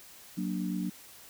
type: chord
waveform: sine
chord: Gb augmented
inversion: none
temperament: equal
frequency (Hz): 185 / 233.1 / 293.7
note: Gb3 / Bb3 / D4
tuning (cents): 0 / 0 / 0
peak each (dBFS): -32 / -37 / -36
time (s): 0.37-0.9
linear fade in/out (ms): 10
effects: white hiss -52 dBFS RMS until 1.29 s